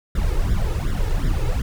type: noise with flanger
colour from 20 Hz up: brown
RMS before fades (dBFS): -20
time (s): 0.15-1.62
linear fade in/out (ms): 5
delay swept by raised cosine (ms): 0.55 to 2.35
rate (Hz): 2.7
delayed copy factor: +1
effects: none